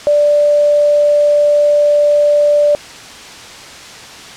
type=tone; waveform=sine; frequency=587.3 Hz; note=D5; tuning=in tune; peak=-7 dBFS; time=0.07-2.75 s; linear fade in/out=0 ms; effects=white hiss -32 dBFS RMS until 4.36 s + low-pass 6000 Hz 12 dB/octave